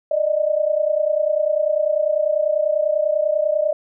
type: tone pair together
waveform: sine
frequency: 592.9 / 623 Hz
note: D5 / D#5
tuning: +16 / +2 cents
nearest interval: minor second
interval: 86 cents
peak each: -19 dBFS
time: 0.11-3.73 s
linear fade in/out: 5 ms
effects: none